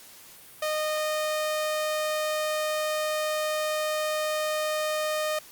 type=tone; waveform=sawtooth; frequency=615 Hz; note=D#5; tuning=20 cents flat; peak=-22 dBFS; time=0.62-5.39 s; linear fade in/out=5 ms; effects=white hiss -49 dBFS RMS until 5.51 s + Opus 48 kbps